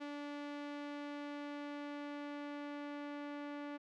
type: tone with low-pass filter sweep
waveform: sawtooth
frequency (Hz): 290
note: D4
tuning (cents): -22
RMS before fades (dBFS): -45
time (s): 0-3.78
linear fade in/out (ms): 20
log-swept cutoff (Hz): 3600 to 2400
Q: 0.81
effects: none